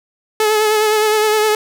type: tone with vibrato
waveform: sawtooth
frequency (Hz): 429.1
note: A4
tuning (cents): -43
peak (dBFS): -8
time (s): 0.4-1.55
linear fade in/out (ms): 2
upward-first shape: sine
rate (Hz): 9.7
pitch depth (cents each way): 30
effects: none